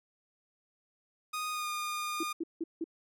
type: tone with pitch glide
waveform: sawtooth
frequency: 1240 to 1216.6 Hz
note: D#6 to D#6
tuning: -6 to -39 cents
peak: -30 dBFS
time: 1.33-2.33 s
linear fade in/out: 10 ms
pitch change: -33 cents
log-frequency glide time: 1.5-1.69 s
type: tone bursts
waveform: sine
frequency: 329.6 Hz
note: E4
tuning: in tune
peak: -31 dBFS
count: 4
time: 2.2-2.842 s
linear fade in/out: 5 ms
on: 33 ms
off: 170 ms
effects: none